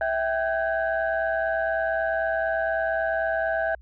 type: tone cluster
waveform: sine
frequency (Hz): 655 / 779 / 1532 / 1641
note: E5 / G5 / G6 / G#6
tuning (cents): -11 / -11 / -40 / -21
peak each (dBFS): -24 / -30 / -30 / -31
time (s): 0.01-3.75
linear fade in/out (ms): 2
effects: tanh soft clip ceiling -13 dBFS + added 60 Hz sine -46 dBFS peak until 3.81 s